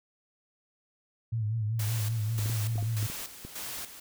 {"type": "tone with vibrato", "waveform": "sine", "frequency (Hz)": 110, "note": "A2", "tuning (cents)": 0, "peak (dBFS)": -27, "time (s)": [1.32, 3.07], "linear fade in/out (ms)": 10, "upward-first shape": "sine", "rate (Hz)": 5.2, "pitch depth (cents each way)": 79}
{"type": "noise with tremolo", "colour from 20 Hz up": "white", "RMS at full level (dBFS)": -38, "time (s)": [1.79, 4], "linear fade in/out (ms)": 5, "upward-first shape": "square", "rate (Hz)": 1.7, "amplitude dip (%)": 65}
{"type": "clicks", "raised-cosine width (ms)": 3, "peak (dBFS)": -28, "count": 8, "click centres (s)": [2.39, 2.459, 2.498, 2.757, 2.827, 3.029, 3.1, 3.45]}
{"type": "tone with exponential decay", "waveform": "sine", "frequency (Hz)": 700, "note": "F5", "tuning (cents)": 4, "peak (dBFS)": -34, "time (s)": [2.78, 2.86], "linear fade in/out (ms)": 1, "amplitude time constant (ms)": 17}
{"effects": []}